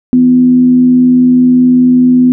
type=tone with frequency modulation; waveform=sine; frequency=250.8 Hz; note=B3; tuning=27 cents sharp; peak=-3 dBFS; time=0.13-2.32 s; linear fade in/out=0 ms; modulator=84.8 Hz; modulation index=0.23; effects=none